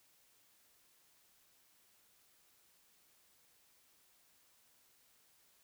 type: silence
effects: white hiss -70 dBFS RMS until 5.63 s